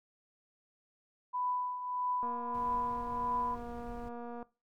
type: tone with tremolo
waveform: sine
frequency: 994 Hz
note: B5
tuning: 11 cents sharp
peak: -30 dBFS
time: 1.33-3.56 s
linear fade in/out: 20 ms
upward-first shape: triangle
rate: 1.6 Hz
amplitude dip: 65%
type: click train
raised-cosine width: 1 ms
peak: -32 dBFS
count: 524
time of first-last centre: 2.23-4.427 s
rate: 238 Hz
type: noise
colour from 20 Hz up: brown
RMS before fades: -49 dBFS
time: 2.54-4.09 s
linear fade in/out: 5 ms
effects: noise-tail reverb RT60 0.3 s tail -21 dB re dry